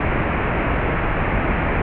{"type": "low-pass noise", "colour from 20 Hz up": "pink", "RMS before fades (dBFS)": -20, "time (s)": [0, 1.82], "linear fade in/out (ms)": 5, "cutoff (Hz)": 2500, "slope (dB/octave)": 48, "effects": []}